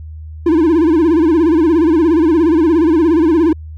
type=tone with vibrato; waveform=triangle; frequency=324.8 Hz; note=E4; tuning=26 cents flat; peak=-6 dBFS; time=0.46-3.53 s; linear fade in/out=5 ms; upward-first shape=sine; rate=17 Hz; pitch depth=130 cents each way; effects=added 78 Hz sine -27 dBFS peak until 3.77 s